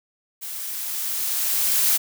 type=noise with level ramp; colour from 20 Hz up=blue; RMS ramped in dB=-33 to -18 dBFS; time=0.41-1.98 s; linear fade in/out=20 ms; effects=none